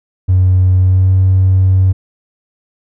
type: tone with pitch glide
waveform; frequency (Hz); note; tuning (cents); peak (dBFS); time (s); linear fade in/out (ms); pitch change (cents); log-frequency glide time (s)
triangle; 92.5 to 94.23; F#2 to F#2; 0 to +32; -3; 0.28-1.93; 20; +32; 0.79-1.12
effects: tanh soft clip ceiling -3 dBFS